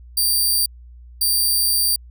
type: tone bursts at uneven times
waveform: 10% pulse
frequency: 4691 Hz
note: D8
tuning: 3 cents flat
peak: -9 dBFS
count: 2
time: 0.17-0.66 / 1.21-1.96 s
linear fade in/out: 5 ms
effects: added 60 Hz sine -39 dBFS peak until 2.1 s